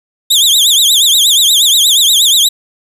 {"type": "tone with vibrato", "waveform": "sawtooth", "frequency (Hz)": 3519, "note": "A7", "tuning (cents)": 0, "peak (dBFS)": -3, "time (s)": [0.3, 2.49], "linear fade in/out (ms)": 10, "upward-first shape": "triangle", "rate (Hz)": 8.4, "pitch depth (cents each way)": 220, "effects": ["resampled to 32000 Hz", "7-bit"]}